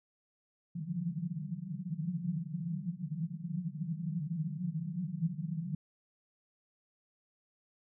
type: band-pass noise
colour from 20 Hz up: white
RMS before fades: -37 dBFS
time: 0.75-5.75 s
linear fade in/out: 5 ms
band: 150 to 180 Hz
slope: 96 dB/octave
effects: none